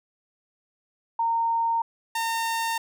sine / sawtooth tone pair in turn, 920 / 912.1 Hz, A#5 / A#5, -23 / -38 cents, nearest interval unison, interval 15 cents, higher first, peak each -21 dBFS, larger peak neither, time 1.19-1.82 / 2.15-2.78 s, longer neither, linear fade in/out 5 ms, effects none

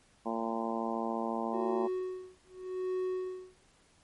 harmonic tone, 114 Hz, A#2, 38 cents flat, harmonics 2 / 3 / 4 / 5 / 6 / 7 / 8 / 9, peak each -36 / -39 / -41 / -41 / -40 / -40 / -41 / -41 dBFS, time 0.25-1.88 s, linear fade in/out 20 ms
triangle tone with tremolo, 370 Hz, F#4, in tune, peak -28 dBFS, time 1.53-3.64 s, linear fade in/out 10 ms, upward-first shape sine, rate 0.85 Hz, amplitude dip 100%
effects pink hiss -65 dBFS RMS until 4.03 s + MP3 48 kbps

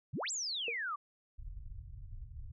sine exponential two-way sweep, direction up then down, 98.4 to 7902 to 1124 Hz, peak -35 dBFS, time 0.13-0.96 s, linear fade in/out 10 ms, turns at 0.31 s
sine tone with exponential decay, 466.2 Hz, A#4, in tune, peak -33 dBFS, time 0.68-0.77 s, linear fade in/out 2 ms, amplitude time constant 19 ms
pink low-pass noise, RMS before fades -46 dBFS, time 1.38-2.52 s, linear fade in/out 10 ms, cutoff 120 Hz, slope 48 dB/octave
effects none

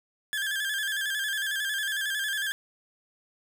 30% pulse tone with vibrato, 1653 Hz, G#6, 9 cents flat, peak -25 dBFS, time 0.33-2.52 s, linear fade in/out 0 ms, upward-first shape square, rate 11 Hz, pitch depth 64 cents each way, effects none

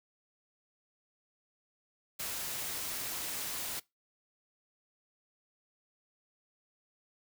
white noise, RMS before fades -38 dBFS, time 2.19-3.8 s, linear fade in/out 10 ms, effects noise-tail reverb RT60 0.2 s tail -22 dB re dry

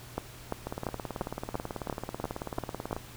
two click trains, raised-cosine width 1 ms, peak -16 / -20 dBFS, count 9 / 43, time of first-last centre 0.18-2.929 / 0.67-2.965 s, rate 2.91 / 18.3 Hz, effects added 120 Hz sine -51 dBFS peak until 3.16 s + pink hiss -49 dBFS RMS until 3.16 s

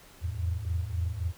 sine tone cluster, 82.1 / 85.8 / 107.7 Hz, E2 / F2 / A2, -6 / -30 / -37 cents, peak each -31 / -33 / -35 dBFS, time 0.21-1.33 s, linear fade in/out 50 ms, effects pink hiss -54 dBFS RMS until 1.37 s

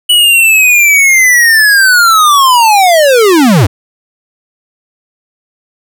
square linear sweep, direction down, 2960 to 81 Hz, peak -4 dBFS, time 0.09-3.67 s, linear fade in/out 10 ms, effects none

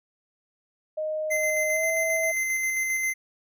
sine tone with pitch glide, 620 to 647.1 Hz, D#5 to E5, -6 to -32 cents, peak -26 dBFS, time 0.97-2.32 s, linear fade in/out 10 ms, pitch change +74 cents, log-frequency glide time 1.71-1.86 s
square tone with tremolo, 2070 Hz, C7, 19 cents flat, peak -24 dBFS, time 1.3-3.14 s, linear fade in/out 20 ms, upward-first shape square, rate 7.5 Hz, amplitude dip 25%
effects none

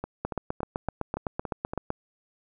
two click trains, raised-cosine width 1 ms, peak -18 / -14 dBFS, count 7 / 14, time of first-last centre 0.04-1.735 / 0.25-1.904 s, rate 3.54 / 7.86 Hz, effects none

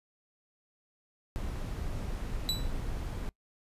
brown noise, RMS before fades -35 dBFS, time 1.36-3.29 s, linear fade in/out 0 ms
40% pulse tone with exponential decay, 3951 Hz, B7, in tune, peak -24 dBFS, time 2.49-2.7 s, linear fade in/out 0 ms, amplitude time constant 45 ms
effects noise-tail reverb RT60 0.1 s tail -23 dB re dry + resampled to 32000 Hz

